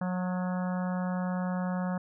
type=harmonic tone with a mistuned harmonic; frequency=182 Hz; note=F#3; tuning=28 cents flat; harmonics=1 / 3 / 4 / 5 / 6 / 7 / 8 / 9; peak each=-29 / -39 / -41 / -43 / -45 / -46 / -47 / -48 dBFS; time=0.01-1.98 s; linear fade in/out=5 ms; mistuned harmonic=9; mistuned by=+35 cents; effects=none